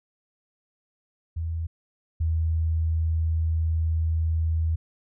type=tone pair in turn; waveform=sine; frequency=82.1 / 80.83 Hz; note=E2 / E2; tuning=-6 / -33 cents; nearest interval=unison; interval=27 cents; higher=first; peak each=-26 / -21 dBFS; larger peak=second; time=1.36-1.67 / 2.2-4.76 s; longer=second; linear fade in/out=10 ms; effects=none